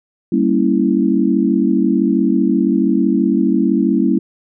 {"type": "chord", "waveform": "sine", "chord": "G diminished seventh", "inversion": "none", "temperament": "equal with one note detuned", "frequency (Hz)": [196, 231.3, 277.2, 329.6], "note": ["G3", "Bb3", "Db4", "Fb4"], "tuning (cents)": [0, -13, 0, 0], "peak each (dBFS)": -17, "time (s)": [0.32, 4.19], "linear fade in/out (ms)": 5, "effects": []}